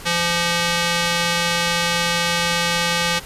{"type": "tone with band-pass filter", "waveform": "square", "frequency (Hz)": 171.9, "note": "F3", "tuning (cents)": -27, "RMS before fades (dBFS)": -20, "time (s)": [0.05, 3.2], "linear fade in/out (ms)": 20, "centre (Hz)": 3600, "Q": 0.69, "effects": ["pink hiss -37 dBFS RMS until 3.25 s", "resampled to 32000 Hz"]}